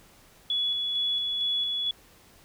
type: tone with tremolo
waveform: sine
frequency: 3395 Hz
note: G#7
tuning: 37 cents sharp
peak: -24 dBFS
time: 0.5-1.91 s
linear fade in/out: 2 ms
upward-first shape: square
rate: 2.2 Hz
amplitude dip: 25%
effects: pink hiss -56 dBFS RMS until 2.44 s